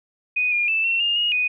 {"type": "tone with pitch steps", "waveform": "sine", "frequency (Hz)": [2488, 2418, 2641, 2713, 2822, 2870, 2485], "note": ["D#7", "D7", "E7", "E7", "F7", "F7", "D#7"], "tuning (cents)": [-1, 50, 3, 49, 17, 47, -3], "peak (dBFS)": -18, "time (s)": [0.36, 1.48], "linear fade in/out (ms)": 10, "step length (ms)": 160, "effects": []}